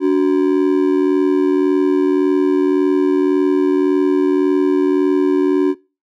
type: ring-modulated tone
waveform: triangle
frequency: 329.6 Hz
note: E4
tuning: in tune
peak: -6 dBFS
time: 0-5.75 s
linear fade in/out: 50 ms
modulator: 40.9 Hz
effects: noise-tail reverb RT60 0.3 s tail -22 dB re dry